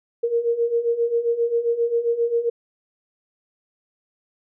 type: beating tone pair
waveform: sine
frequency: 463.5 / 471 Hz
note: A#4 / A#4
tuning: -10 / +18 cents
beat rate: 7.5 Hz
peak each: -24 / -20 dBFS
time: 0.23-2.5 s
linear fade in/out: 10 ms
effects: none